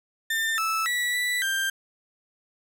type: tone with pitch steps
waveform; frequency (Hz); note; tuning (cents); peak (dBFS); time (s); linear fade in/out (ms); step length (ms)
35% pulse; 1797 / 1312 / 1949 / 1969 / 1582; A6 / E6 / B6 / B6 / G6; +36 / -9 / -23 / -6 / +15; -22; 0.3-1.7; 5; 280
effects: none